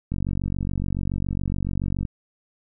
click train, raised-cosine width 5 ms, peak -14 dBFS, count 92, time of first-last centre 0.12-2.052 s, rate 47.1 Hz, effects none

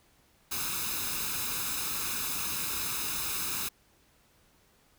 white noise with comb filter, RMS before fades -33 dBFS, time 0.51-3.69 s, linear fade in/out 10 ms, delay 0.78 ms, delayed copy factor +0.65, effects pink hiss -65 dBFS RMS until 4.98 s

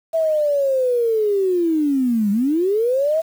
sine linear two-way sweep, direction down then up, 659.3 to 196.7 to 659.3 Hz, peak -15 dBFS, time 0.13-3.22 s, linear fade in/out 20 ms, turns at 2.31 s, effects 7-bit

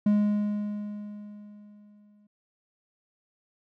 triangle tone with exponential decay, 207.7 Hz, G#3, in tune, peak -16 dBFS, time 0.06-2.27 s, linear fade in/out 5 ms, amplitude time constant 480 ms, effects none

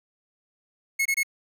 45% pulse tone bursts, 2180 Hz, C#7, 29 cents flat, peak -21 dBFS, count 3, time 0.99-1.233 s, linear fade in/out 10 ms, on 65 ms, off 24 ms, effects none

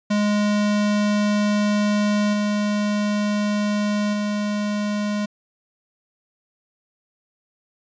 square tone with level steps, 207.7 Hz, G#3, in tune, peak -18 / -20 / -22 dBFS, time 0.1-5.26 s, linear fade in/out 10 ms, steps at 2.33 / 4.13 s, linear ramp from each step 5 ms, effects resampled to 16000 Hz

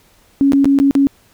sine tone with dropouts, 277.2 Hz, C#4, in tune, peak -8 dBFS, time 0.41-1.07 s, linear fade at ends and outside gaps 0 ms, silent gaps 0.521-0.533 / 0.645-0.655 / 0.788-0.8 / 0.91-0.952 s, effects pink hiss -52 dBFS RMS until 1.33 s

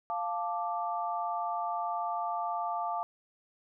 sine chord, D minor, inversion first, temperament equal, 698.5 / 880 / 1174.7 Hz, F5 / A5 / D6, 0 / 0 / 0 cents, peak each -34 / -35 / -36 dBFS, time 0.1-3.03 s, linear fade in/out 0 ms, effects none

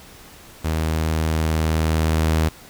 sawtooth tone with level ramp, 79.4 Hz, D#2, 36 cents sharp, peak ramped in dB -16 to -12 dBFS, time 0.64-2.49 s, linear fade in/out 10 ms, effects pink hiss -44 dBFS RMS until 2.69 s

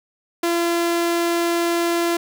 sawtooth tone, 341 Hz, F4, 41 cents flat, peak -14 dBFS, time 0.43-2.17 s, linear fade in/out 5 ms, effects none

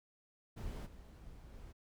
brown noise with level steps, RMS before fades -43 / -54 / -52 dBFS, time 0.56-1.73 s, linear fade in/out 20 ms, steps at 0.85 / 1.53 s, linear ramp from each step 20 ms, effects none

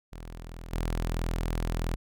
sawtooth tone with level steps, 41.5 Hz, E1, 12 cents sharp, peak -36 / -24 dBFS, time 0.12-1.96 s, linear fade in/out 10 ms, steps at 0.73 s, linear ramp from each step 5 ms, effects none

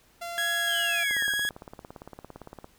sawtooth tone, 687 Hz, F5, 29 cents flat, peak -30 dBFS, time 0.21-1.04 s, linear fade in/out 10 ms
30% pulse tone with vibrato, 1660 Hz, G#6, 1 cent flat, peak -23 dBFS, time 0.38-1.49 s, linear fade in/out 0 ms, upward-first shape triangle, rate 2 Hz, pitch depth 13 cents each way
sine linear sweep, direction down, 3322 to 1500 Hz, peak -30 dBFS, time 0.66-1.33 s, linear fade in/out 20 ms
click train, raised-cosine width 1 ms, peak -27 dBFS, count 28, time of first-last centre 1.11-2.644 s, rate 17.6 Hz
effects pink hiss -61 dBFS RMS until 2.78 s

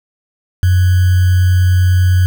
sine tone with sample-and-hold, 91 Hz, F#2, 28 cents flat, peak -7 dBFS, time 0.63-2.26 s, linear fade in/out 0 ms, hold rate 1575 Hz, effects none

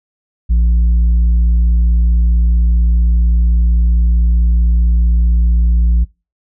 sine tone with tanh clipping, 57.8 Hz, A#1, 14 cents flat, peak -9 dBFS, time 0.49-6.05 s, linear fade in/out 20 ms, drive 4 dB, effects noise-tail reverb RT60 0.3 s tail -25 dB re dry

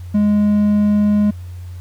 triangle tone, 207.7 Hz, G#3, in tune, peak -9 dBFS, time 0.14-1.31 s, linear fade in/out 10 ms, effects added 89 Hz sine -28 dBFS peak until 1.8 s + pink hiss -50 dBFS RMS until 1.8 s

